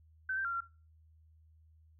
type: tone with pitch steps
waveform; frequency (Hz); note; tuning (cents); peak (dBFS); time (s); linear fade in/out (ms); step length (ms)
sine; 1534 / 1568 / 1382 / 1372; G6 / G6 / F6 / F6; -38 / 0 / -19 / -31; -32; 0.29-0.606; 5; 79
effects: noise-tail reverb RT60 0.3 s tail -17 dB re dry + added 79 Hz sine -60 dBFS peak until 1.99 s